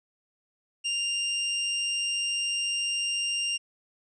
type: tone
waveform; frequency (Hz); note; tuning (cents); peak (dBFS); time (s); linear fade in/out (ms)
sawtooth; 2794; F7; 0; -23; 0.84-3.58; 20
effects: resampled to 22050 Hz